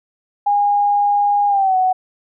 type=tone with pitch glide; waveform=sine; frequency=817 to 744.9 Hz; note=G#5 to F#5; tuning=-29 to +11 cents; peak=-12 dBFS; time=0.46-1.93 s; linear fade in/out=10 ms; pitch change=-160 cents; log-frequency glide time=1.48-1.76 s; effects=none